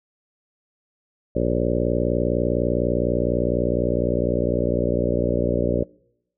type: harmonic tone with a mistuned harmonic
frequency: 59.9 Hz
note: A#1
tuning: 48 cents sharp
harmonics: 1 / 2 / 3 / 4 / 5 / 6 / 7 / 8 / 9 / 10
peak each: -28 / -28 / -28 / -28 / -28 / -28 / -28 / -28 / -28 / -28 dBFS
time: 1.35-5.84 s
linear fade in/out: 10 ms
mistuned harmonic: 10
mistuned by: -46 cents
effects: noise-tail reverb RT60 0.8 s tail -26 dB re dry